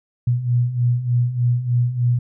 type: beating tone pair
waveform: sine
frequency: 119.5 / 122.8 Hz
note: A#2 / B2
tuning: +43 / -9 cents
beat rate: 3.3 Hz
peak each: -22 / -17 dBFS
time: 0.27-2.19 s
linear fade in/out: 5 ms
effects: none